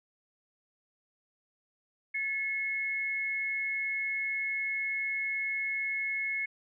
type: tone pair together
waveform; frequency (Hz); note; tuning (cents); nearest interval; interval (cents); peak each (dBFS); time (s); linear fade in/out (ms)
sine; 1728.7 / 2178; A6 / C#7; -31 / -31; major third; 400; -40 / -30; 2.14-6.46; 10
effects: none